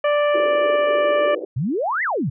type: harmonic tone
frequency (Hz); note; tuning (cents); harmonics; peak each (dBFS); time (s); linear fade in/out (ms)
587.3; D5; 0; 1 / 2 / 3 / 4 / 5; -16 / -24 / -28 / -31 / -34; 0.04-1.35; 5
type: band-pass noise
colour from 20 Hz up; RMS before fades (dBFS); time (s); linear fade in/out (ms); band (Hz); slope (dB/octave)
white; -28; 0.34-1.45; 5; 320 to 520; 48
type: exponential two-way sweep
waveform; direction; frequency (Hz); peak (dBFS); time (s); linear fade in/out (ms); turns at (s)
sine; up then down; 111.3 to 2093 to 111.3; -19; 1.56-2.3; 10; 2.03
effects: none